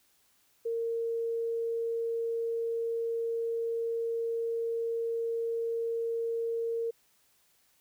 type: tone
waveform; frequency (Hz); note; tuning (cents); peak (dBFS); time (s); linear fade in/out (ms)
sine; 460.5; A#4; -21; -29; 0.65-6.91; 10
effects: white hiss -68 dBFS RMS until 7.8 s